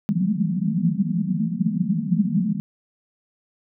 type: band-pass noise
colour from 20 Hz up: pink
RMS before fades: -22 dBFS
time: 0.09-2.6 s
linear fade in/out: 0 ms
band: 160 to 230 Hz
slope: 96 dB/octave
effects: none